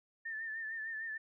sine tone with vibrato, 1785 Hz, A6, 24 cents sharp, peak -38 dBFS, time 0.25-1.18 s, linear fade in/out 10 ms, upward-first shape triangle, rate 6.6 Hz, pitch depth 61 cents each way, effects none

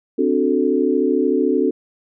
sine chord, D dominant seventh, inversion third, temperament equal with one note detuned, 260.4 / 293.7 / 370 / 440 Hz, C4 / D4 / F#4 / A4, -8 / 0 / 0 / 0 cents, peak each -20 dBFS, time 0.18-1.71 s, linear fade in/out 10 ms, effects none

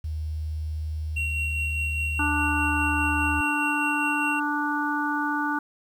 sine tone, 77.78 Hz, D#2, in tune, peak -27 dBFS, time 0.04-3.41 s, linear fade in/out 5 ms
triangle tone with tremolo, 2742 Hz, F7, 32 cents flat, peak -24 dBFS, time 1.16-4.4 s, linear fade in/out 10 ms, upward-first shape sine, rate 4.9 Hz, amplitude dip 30%
harmonic tone, 294.2 Hz, D4, 3 cents sharp, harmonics 1 / 3 / 4 / 5, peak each -28 / -29 / -32 / -28 dBFS, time 2.19-5.59 s, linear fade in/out 5 ms
effects 9-bit

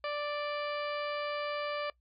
harmonic tone, 587.3 Hz, D5, in tune, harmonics 1 / 2 / 3 / 4 / 5 / 6 / 7 / 8, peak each -35 / -38 / -44 / -44 / -47 / -52 / -54 / -50 dBFS, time 0.04-1.9 s, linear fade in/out 2 ms, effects noise-tail reverb RT60 0.1 s tail -21 dB re dry + added 60 Hz sine -69 dBFS peak until 2 s

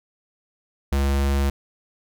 square tone, 69.3 Hz, C#2, in tune, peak -19 dBFS, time 0.92-1.5 s, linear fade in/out 5 ms, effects none

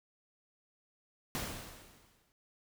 pink noise with exponential decay, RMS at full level -36 dBFS, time 1.35-2.32 s, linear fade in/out 0 ms, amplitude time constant 210 ms, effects none

